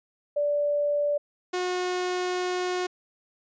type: tone pair in turn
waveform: sine / sawtooth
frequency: 583 / 362.4 Hz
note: D5 / F#4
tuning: -13 / -36 cents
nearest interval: minor sixth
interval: 823 cents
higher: first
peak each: -22 dBFS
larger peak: neither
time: 0.36-1.18 / 1.53-2.87 s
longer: second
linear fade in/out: 10 ms
effects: resampled to 16000 Hz